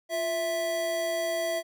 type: tone pair together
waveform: square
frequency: 349.3 / 659.3 Hz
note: F4 / E5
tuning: 0 / 0 cents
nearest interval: major seventh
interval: 1100 cents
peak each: -38 / -28 dBFS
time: 0.09-1.63 s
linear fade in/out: 50 ms
effects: none